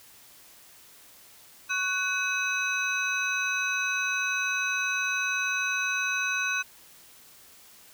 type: tone cluster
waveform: sine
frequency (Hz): 1112 / 1491 / 2552 / 3926 / 6070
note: C#6 / F#6 / D#7 / B7 / F#8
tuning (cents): +5 / +13 / +43 / -11 / +43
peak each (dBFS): -36 / -29 / -29 / -38 / -37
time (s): 1.69-6.63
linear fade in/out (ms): 20
effects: white hiss -53 dBFS RMS until 7.93 s